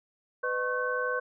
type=tone cluster; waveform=sine; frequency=500 / 611 / 1091 / 1525 Hz; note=B4 / D#5 / C#6 / G6; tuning=+21 / -32 / -28 / -48 cents; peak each=-31 / -39 / -34 / -31 dBFS; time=0.43-1.2 s; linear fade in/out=10 ms; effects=none